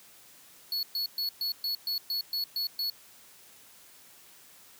square tone bursts, 4390 Hz, C#8, 18 cents flat, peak -29 dBFS, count 10, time 0.72-2.9 s, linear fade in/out 2 ms, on 110 ms, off 120 ms, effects white hiss -55 dBFS RMS until 4.79 s + high-pass 80 Hz 12 dB/octave

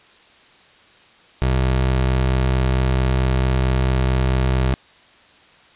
25% pulse tone, 64.5 Hz, C2, 24 cents flat, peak -12 dBFS, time 1.42-4.74 s, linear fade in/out 0 ms, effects white hiss -50 dBFS RMS until 5.75 s + resampled to 8000 Hz

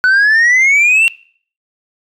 sine exponential sweep, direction up, 1480 to 2756 Hz, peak -4 dBFS, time 0.04-1.08 s, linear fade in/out 0 ms, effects noise-tail reverb RT60 0.5 s tail -23 dB re dry + tanh soft clip ceiling -6 dBFS

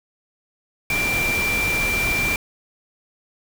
sine tone in noise, 2360 Hz, D7, 8 cents sharp, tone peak -20 dBFS, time 0.9-2.36 s, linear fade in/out 2 ms, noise pink, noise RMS -26 dBFS, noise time 0.9-2.36 s, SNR +3 dB, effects none

